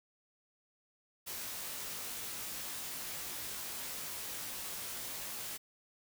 white noise with comb filter, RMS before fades -42 dBFS, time 1.26-5.58 s, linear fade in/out 20 ms, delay 19 ms, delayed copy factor +0.95, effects none

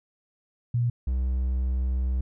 sine / triangle tone pair in turn, 120 / 63.69 Hz, B2 / C2, -49 / -46 cents, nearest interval major seventh, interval 1097 cents, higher first, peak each -21 dBFS, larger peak neither, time 0.74-0.9 / 1.07-2.21 s, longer second, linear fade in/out 5 ms, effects none

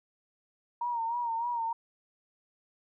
sine tone with vibrato, 936 Hz, A#5, 7 cents sharp, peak -29 dBFS, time 0.81-1.73 s, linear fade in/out 5 ms, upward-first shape sine, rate 3.3 Hz, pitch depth 61 cents each way, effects none

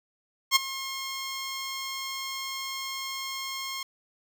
10% pulse tone with ADSR envelope, 1074 Hz, C6, 45 cents sharp, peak -7 dBFS, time 0.51-3.83 s, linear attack 48 ms, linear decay 16 ms, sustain -17 dB, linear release 3 ms, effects none

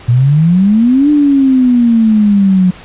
sine exponential two-way sweep, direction up then down, 116.2 to 299.3 to 180.2 Hz, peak -5 dBFS, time 0.08-2.71 s, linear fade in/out 10 ms, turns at 1.1 s, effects pink hiss -34 dBFS RMS until 2.84 s + resampled to 8000 Hz

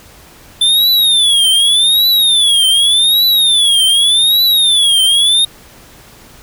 square tone with vibrato, 3520 Hz, A7, in tune, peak -8 dBFS, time 0.61-5.45 s, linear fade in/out 5 ms, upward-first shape triangle, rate 0.85 Hz, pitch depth 220 cents each way, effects pink hiss -40 dBFS RMS until 6.42 s

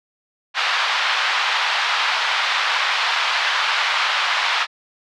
pink band-pass noise, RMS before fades -20 dBFS, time 0.54-4.67 s, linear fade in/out 50 ms, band 910 to 4200 Hz, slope 24 dB/octave, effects none

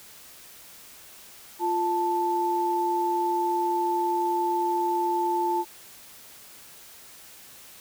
sine tone pair together, 349.2 / 880 Hz, F4 / A5, 0 / 0 cents, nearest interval octave + major third, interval 1600 cents, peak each -27 / -24 dBFS, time 1.59-5.65 s, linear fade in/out 50 ms, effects white hiss -48 dBFS RMS until 7.8 s

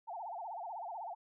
sine tone with vibrato, 788 Hz, G5, 9 cents sharp, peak -40 dBFS, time 0.07-1.15 s, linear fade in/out 20 ms, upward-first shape sine, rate 16 Hz, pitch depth 260 cents each way, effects none

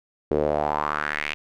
sawtooth tone with band-pass filter sweep, 74.8 Hz, D2, 32 cents sharp, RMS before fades -25 dBFS, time 0.31-1.34 s, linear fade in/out 0 ms, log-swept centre 410 to 2600 Hz, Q 3.7, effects none

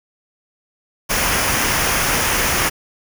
pink noise with comb filter, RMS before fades -18 dBFS, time 1.09-2.7 s, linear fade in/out 20 ms, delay 0.25 ms, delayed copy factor -0.5, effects none

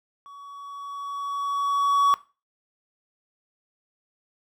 triangle tone with level ramp, 1128 Hz, C#6, 30 cents sharp, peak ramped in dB -40 to -13 dBFS, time 0.26-2.14 s, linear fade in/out 0 ms, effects noise-tail reverb RT60 0.3 s tail -17 dB re dry

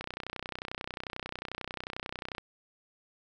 click train, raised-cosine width 0.3 ms, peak -20 dBFS, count 75, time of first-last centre 0.01-2.382 s, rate 31.2 Hz, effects none

